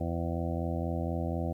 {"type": "harmonic tone", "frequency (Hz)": 84.1, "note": "E2", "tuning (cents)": 35, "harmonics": [1, 2, 3, 4, 6, 7, 8, 9], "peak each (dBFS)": [-33, -36, -38, -39, -41, -41, -42, -43], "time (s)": [0, 1.53], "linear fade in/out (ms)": 10, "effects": ["11-bit"]}